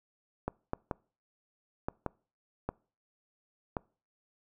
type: clicks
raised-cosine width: 1 ms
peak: -18 dBFS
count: 7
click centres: 0.48 / 0.734 / 0.912 / 1.885 / 2.063 / 2.69 / 3.768 s
effects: noise-tail reverb RT60 0.4 s tail -25 dB re dry